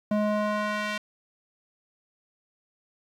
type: tone with band-pass filter sweep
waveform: square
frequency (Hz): 210.2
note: G#3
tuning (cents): +21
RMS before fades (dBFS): -27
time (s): 0.11-0.98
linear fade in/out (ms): 5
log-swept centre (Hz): 440 to 2400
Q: 1
effects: 10-bit